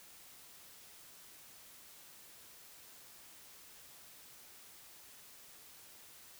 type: silence
effects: white hiss -57 dBFS RMS until 6.39 s